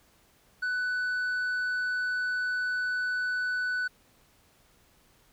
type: tone with tanh clipping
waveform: sine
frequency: 1492 Hz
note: F#6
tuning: 14 cents sharp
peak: -28 dBFS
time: 0.62-3.88 s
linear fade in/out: 10 ms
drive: 4 dB
effects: pink hiss -63 dBFS RMS until 5.32 s